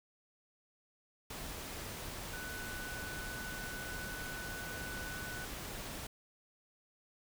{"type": "tone in noise", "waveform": "sine", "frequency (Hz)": 1492, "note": "F#6", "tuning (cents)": 14, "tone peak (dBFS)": -44, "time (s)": [2.33, 5.45], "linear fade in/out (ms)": 5, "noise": "pink", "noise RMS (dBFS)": -44, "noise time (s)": [1.3, 6.07], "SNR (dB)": -3, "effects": []}